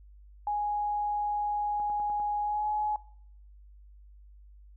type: tone with pitch glide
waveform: sine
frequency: 830 to 844 Hz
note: G#5 to G#5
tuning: -1 to +28 cents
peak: -27 dBFS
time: 0.47-2.96 s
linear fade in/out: 2 ms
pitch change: +29 cents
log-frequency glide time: 2.42-2.66 s
type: click train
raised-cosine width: 1 ms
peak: -35 dBFS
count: 5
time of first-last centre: 1.8-2.2 s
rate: 10 Hz
effects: noise-tail reverb RT60 0.6 s tail -20 dB re dry + added 50 Hz sine -50 dBFS peak until 4.76 s